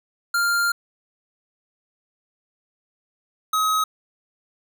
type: tone pair in turn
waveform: square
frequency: 1396.9 / 1270.2 Hz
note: F6 / D#6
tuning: 0 / +35 cents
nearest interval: major second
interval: 165 cents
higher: first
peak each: -19 dBFS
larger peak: neither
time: 0.34-0.72 / 3.53-3.84 s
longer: first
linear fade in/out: 5 ms
effects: none